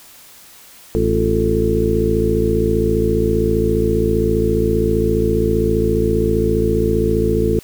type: harmonic tone with a mistuned harmonic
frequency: 55 Hz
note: A1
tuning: in tune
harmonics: 1 / 2 / 3 / 4 / 5 / 6 / 7 / 8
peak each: -21 / -22 / -25 / -22 / -28 / -20 / -28 / -18 dBFS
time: 0.95-7.59 s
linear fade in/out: 0 ms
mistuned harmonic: 6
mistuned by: +84 cents
effects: white hiss -43 dBFS RMS until 7.63 s